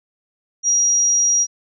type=tone; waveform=sine; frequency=5730 Hz; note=F8; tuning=44 cents sharp; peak=-13 dBFS; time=0.63-1.47 s; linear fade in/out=50 ms; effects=none